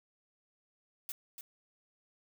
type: noise with echo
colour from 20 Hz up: blue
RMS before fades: -40 dBFS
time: 1.09-1.12 s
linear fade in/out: 0 ms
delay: 290 ms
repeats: 1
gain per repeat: -7 dB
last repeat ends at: 1.41 s
effects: none